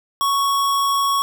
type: tone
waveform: square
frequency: 1111 Hz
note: C#6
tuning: 4 cents sharp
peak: -17 dBFS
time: 0.21-1.22 s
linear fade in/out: 0 ms
effects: none